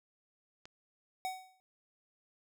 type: click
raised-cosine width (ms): 0.2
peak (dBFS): -32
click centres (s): 0.655
type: tone with exponential decay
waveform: square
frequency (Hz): 750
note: F#5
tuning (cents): +23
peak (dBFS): -33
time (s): 1.25-1.6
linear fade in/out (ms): 0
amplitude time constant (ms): 75
effects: none